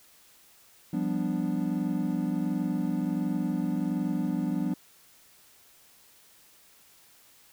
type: chord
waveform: triangle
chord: G dominant seventh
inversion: third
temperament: equal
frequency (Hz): 174.61 / 196 / 246.9 / 293.7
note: F3 / G3 / B3 / D4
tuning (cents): 0 / 0 / 0 / 0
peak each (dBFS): -30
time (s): 0.93-4.74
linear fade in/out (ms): 5
effects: white hiss -58 dBFS RMS until 7.52 s